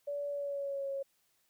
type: tone with pitch glide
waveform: sine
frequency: 574 to 549 Hz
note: D5 to C#5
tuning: -40 to -17 cents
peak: -34 dBFS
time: 0.07-1.03 s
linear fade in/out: 10 ms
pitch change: -77 cents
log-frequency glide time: 0.29-0.9 s
effects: white hiss -74 dBFS RMS until 1.49 s